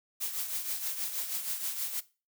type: noise with tremolo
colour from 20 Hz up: blue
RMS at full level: -32 dBFS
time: 0.2-2.01 s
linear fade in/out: 20 ms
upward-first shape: triangle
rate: 6.3 Hz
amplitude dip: 65%
effects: noise-tail reverb RT60 0.3 s tail -18 dB re dry